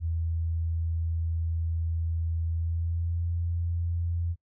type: tone with pitch glide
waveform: sine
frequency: 82.41 to 85.12 Hz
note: E2 to F2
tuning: 0 to -44 cents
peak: -26 dBFS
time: 0-4.36 s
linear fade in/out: 50 ms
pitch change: +56 cents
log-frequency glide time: 2.5-3.26 s
effects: noise-tail reverb RT60 0.1 s tail -24 dB re dry